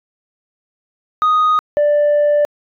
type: tone pair in turn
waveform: sine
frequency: 1244.5 / 588.5 Hz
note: D#6 / D5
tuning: 0 / +3 cents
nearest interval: octave + minor second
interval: 1297 cents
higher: first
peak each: -8 dBFS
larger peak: neither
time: 1.22-1.59 / 1.77-2.45 s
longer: second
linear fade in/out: 0 ms
effects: tanh soft clip ceiling -9 dBFS